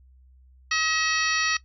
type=harmonic tone with a mistuned harmonic; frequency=636 Hz; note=D#5; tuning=38 cents sharp; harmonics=2 / 3 / 4 / 5 / 6 / 7 / 8 / 9; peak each=-29 / -27 / -29 / -35 / -35 / -29 / -36 / -31 dBFS; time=0.71-1.57 s; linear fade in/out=5 ms; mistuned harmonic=4; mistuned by=+32 cents; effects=noise-tail reverb RT60 0.1 s tail -18 dB re dry + added 64 Hz sine -51 dBFS peak until 1.64 s